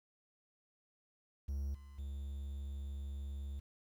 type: tone with level steps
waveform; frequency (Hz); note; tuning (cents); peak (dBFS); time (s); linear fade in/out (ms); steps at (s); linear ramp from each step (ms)
triangle; 69.5; C#2; +5; -34 / -49 / -38; 1.48-3.6; 10; 1.74 / 1.98; 10
effects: 11-bit